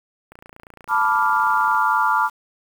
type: click train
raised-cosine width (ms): 0.5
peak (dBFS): -26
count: 42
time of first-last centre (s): 0.32-1.749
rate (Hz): 28.7
type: chord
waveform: sine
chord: B half-diminished seventh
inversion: third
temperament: equal with one note detuned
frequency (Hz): 880 / 983.8 / 1174.7 / 1396.9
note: A5 / B5 / D6 / F6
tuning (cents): 0 / -7 / 0 / 0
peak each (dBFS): -21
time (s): 0.88-2.3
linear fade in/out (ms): 50
effects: 7-bit